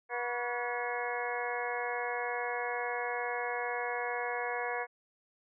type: harmonic tone with a mistuned harmonic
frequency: 242.2 Hz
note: B3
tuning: 34 cents flat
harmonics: 2 / 3 / 4 / 5 / 6 / 7 / 8 / 9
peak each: -38 / -38 / -41 / -44 / -45 / -39 / -46 / -41 dBFS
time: 0.09-4.87 s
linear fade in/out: 50 ms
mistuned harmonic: 5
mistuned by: -120 cents
effects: none